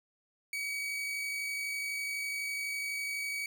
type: tone with amplitude modulation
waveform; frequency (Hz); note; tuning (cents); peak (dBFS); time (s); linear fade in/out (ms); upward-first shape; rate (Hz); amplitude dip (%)
40% pulse; 2266; C#7; +37; -32; 0.53-3.46; 2; sine; 52; 25
effects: none